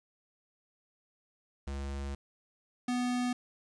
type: tone pair in turn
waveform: square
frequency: 69.3 / 247 Hz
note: C#2 / B3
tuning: 0 / 0 cents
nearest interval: octave + minor seventh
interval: 2200 cents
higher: second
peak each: -36 / -30 dBFS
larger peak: second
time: 1.67-2.15 / 2.88-3.33 s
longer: first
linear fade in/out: 5 ms
effects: resampled to 22050 Hz + 10-bit